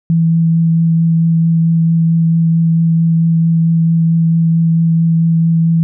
sine tone with vibrato, 164.81 Hz, E3, in tune, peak -8 dBFS, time 0.1-5.83 s, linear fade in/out 0 ms, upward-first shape triangle, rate 4.5 Hz, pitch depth 11 cents each way, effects none

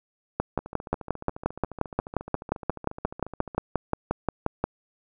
two click trains, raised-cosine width 1 ms, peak -23 / -9 dBFS, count 43 / 25, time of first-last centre 0.59-3.548 / 0.4-4.64 s, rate 14.2 / 5.66 Hz, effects none

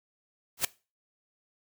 white noise with exponential growth, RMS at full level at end -20 dBFS, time 0.57-0.65 s, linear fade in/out 5 ms, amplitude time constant 16 ms, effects noise-tail reverb RT60 0.3 s tail -20 dB re dry

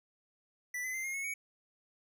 square tone with pitch steps, 1975.5 / 2028 / 2081 / 2136 / 2192 / 2250 Hz, B6 / B6 / C7 / C7 / C#7 / C#7, 0 / +45 / -10 / +35 / -20 / +25 cents, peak -36 dBFS, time 0.74-1.34 s, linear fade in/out 5 ms, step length 100 ms, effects none

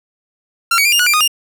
sawtooth tone with pitch steps, 1370 / 2254 / 2399 / 2820 / 1460 / 2369 / 1237 / 2812 Hz, F6 / C#7 / D7 / F7 / F#6 / D7 / D#6 / F7, -34 / +28 / +36 / +16 / -24 / +14 / -10 / +11 cents, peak -7 dBFS, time 0.71-1.278 s, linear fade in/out 5 ms, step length 71 ms, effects none

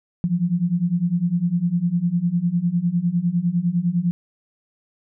sine beating tone pair, 168.4 / 178.3 Hz, E3 / F3, +37 / +36 cents, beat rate 9.9 Hz, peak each -22 / -20 dBFS, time 0.24-4.11 s, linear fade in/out 0 ms, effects none

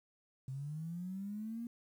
sine linear sweep, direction up, 129 to 238.1 Hz, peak -39 dBFS, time 0.48-1.67 s, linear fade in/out 2 ms, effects 11-bit

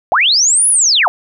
sine linear two-way sweep, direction up then down, 580 to 10610 to 588 Hz, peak -8 dBFS, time 0.12-1.08 s, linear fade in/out 0 ms, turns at 0.69 s, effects none

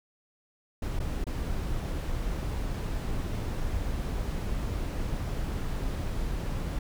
brown noise with dropouts, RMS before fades -31 dBFS, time 0.82-6.79 s, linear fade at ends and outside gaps 5 ms, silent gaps 0.992-1 / 1.242-1.267 s, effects none

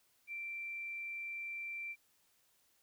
sine tone, 2350 Hz, D7, 1 cent sharp, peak -40 dBFS, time 0.27-1.96 s, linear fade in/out 50 ms, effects white hiss -73 dBFS RMS until 2.82 s

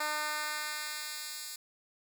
10% pulse tone with high-pass filter sweep, 302.3 Hz, D#4, 50 cents flat, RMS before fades -37 dBFS, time 0-1.56 s, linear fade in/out 5 ms, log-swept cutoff 780 to 5100 Hz, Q 0.71, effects none

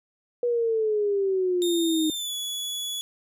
sine exponential sweep, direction down, 487.4 to 309.5 Hz, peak -21 dBFS, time 0.43-2.1 s, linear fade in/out 2 ms
sawtooth tone with pitch glide, 3663 to 3398 Hz, A#7 to G#7, -31 to +39 cents, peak -26 dBFS, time 1.62-3.01 s, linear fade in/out 0 ms, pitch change -130 cents, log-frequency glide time 2.07-2.34 s
effects none

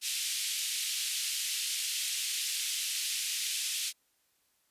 pink band-pass noise, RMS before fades -34 dBFS, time 0.01-3.93 s, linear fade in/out 50 ms, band 2700 to 12000 Hz, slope 24 dB/octave, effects white hiss -73 dBFS RMS until 4.7 s + resampled to 32000 Hz

